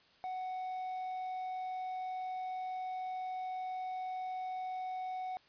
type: tone with quantisation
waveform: triangle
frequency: 743 Hz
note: F#5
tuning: 7 cents sharp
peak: -35 dBFS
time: 0.24-5.37 s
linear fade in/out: 0 ms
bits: 10
effects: white hiss -65 dBFS RMS until 5.48 s + resampled to 11025 Hz